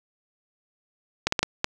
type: clicks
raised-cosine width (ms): 0.2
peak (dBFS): -4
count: 5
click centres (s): 1.27 / 1.324 / 1.392 / 1.43 / 1.644
effects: none